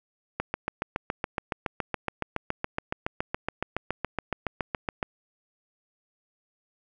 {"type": "click train", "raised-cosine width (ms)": 0.5, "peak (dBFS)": -12, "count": 34, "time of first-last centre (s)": [0.4, 5.028], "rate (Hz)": 7.13, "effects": []}